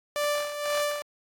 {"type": "tone with tremolo", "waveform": "sawtooth", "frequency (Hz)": 587.3, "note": "D5", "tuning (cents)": 0, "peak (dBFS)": -20, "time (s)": [0.16, 1.02], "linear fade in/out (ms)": 0, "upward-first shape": "sine", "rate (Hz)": 2, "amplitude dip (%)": 65, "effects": ["AAC 64 kbps"]}